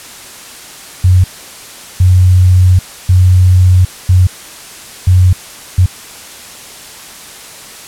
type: tone bursts at uneven times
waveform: sine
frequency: 91.5 Hz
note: F#2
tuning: 19 cents flat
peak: -3 dBFS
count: 6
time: 1.04-1.24 / 2-2.79 / 3.09-3.85 / 4.09-4.27 / 5.07-5.33 / 5.78-5.86 s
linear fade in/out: 5 ms
effects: white hiss -31 dBFS RMS until 7.87 s + low-pass 11000 Hz 12 dB/octave